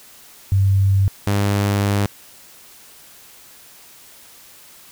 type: tone pair in turn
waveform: sine / sawtooth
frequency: 97.4 / 101.06 Hz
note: G2 / G#2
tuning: -11 / -47 cents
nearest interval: minor second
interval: 64 cents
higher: second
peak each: -12 dBFS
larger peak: neither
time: 0.52-1.08 / 1.27-2.06 s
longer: second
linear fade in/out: 0 ms
effects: white hiss -45 dBFS RMS until 4.91 s